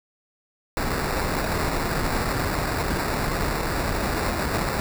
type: noise with sample-and-hold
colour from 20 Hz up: pink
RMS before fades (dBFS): -25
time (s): 0.77-4.8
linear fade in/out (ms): 0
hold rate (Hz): 3150
effects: none